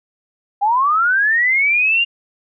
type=linear sweep; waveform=sine; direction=up; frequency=784 to 2827 Hz; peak=-12 dBFS; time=0.61-2.05 s; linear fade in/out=20 ms; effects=none